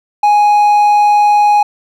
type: tone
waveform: triangle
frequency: 830.6 Hz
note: G#5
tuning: in tune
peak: -4 dBFS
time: 0.23-1.63 s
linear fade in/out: 5 ms
effects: none